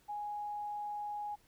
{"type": "tone", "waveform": "sine", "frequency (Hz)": 830, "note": "G#5", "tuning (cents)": -1, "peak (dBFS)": -37, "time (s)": [0.08, 1.36], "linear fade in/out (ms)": 20, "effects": ["pink hiss -68 dBFS RMS until 1.47 s"]}